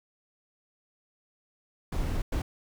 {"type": "noise bursts at uneven times", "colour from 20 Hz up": "brown", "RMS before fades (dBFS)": -29, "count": 2, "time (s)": [[1.92, 2.22], [2.32, 2.42]], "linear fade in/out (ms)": 5, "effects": []}